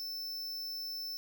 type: tone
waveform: square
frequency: 5300 Hz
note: E8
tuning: 9 cents sharp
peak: -38 dBFS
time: 0-1.17 s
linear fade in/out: 0 ms
effects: none